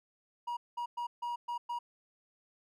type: tone bursts at uneven times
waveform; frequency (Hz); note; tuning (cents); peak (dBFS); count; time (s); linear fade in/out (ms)
triangle; 956; A#5; +43; -32; 6; 0.47-0.57 / 0.77-0.86 / 0.97-1.07 / 1.22-1.36 / 1.48-1.58 / 1.69-1.79; 10
effects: none